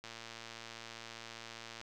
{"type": "click train", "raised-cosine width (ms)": 0.2, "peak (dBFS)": -29, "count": 205, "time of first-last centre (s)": [0.04, 1.814], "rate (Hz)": 115, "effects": []}